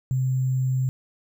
sine tone with sample-and-hold, 130.2 Hz, C3, 8 cents flat, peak -20 dBFS, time 0.11-0.89 s, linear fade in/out 0 ms, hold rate 7350 Hz, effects none

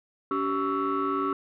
sine tone cluster, 283.3 / 385.5 / 1121 / 1320 Hz, C#4 / G4 / C#6 / E6, +38 / -29 / +19 / +2 cents, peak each -29 dBFS, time 0.31-1.33 s, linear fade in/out 2 ms, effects tanh soft clip ceiling -19 dBFS

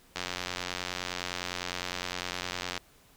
click train, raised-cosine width 0.2 ms, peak -15 dBFS, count 236, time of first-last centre 0.16-2.777 s, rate 89.8 Hz, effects pink hiss -60 dBFS RMS until 3.16 s

